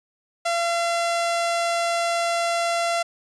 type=tone; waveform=sawtooth; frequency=682 Hz; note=F5; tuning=41 cents flat; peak=-17 dBFS; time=0.45-3.03 s; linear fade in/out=10 ms; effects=resampled to 22050 Hz